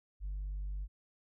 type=tone; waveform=sine; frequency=49 Hz; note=G1; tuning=in tune; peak=-34 dBFS; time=0.2-0.88 s; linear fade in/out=50 ms; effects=tanh soft clip ceiling -34 dBFS